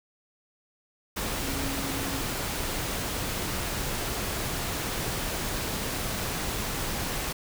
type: tone in noise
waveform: sine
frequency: 273 Hz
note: C#4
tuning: 26 cents flat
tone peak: -35 dBFS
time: 1.42-2.22 s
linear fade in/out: 10 ms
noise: pink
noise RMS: -31 dBFS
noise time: 1.16-7.33 s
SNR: -7 dB
effects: none